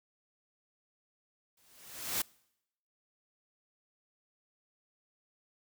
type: noise with exponential growth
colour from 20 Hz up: white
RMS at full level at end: -30 dBFS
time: 1.57-2.22 s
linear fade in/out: 5 ms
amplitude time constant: 140 ms
effects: noise-tail reverb RT60 0.8 s tail -25 dB re dry